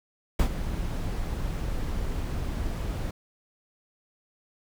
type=noise with ADSR envelope; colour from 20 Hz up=brown; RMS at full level=-18 dBFS; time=0.39-3.11 s; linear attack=7 ms; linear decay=83 ms; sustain=-12 dB; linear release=5 ms; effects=none